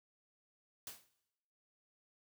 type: noise with exponential decay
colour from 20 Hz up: white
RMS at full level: -43 dBFS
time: 0.87-1.09 s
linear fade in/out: 2 ms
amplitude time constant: 47 ms
effects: noise-tail reverb RT60 0.9 s tail -18 dB re dry